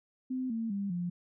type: tone with pitch steps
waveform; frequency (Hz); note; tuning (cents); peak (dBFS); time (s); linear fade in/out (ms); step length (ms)
sine; 257.2 / 226.5 / 199.48 / 175.67; C4 / A#3 / G3 / F3; -30 / -50 / +30 / +10; -31; 0.3-1.1; 10; 200
effects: none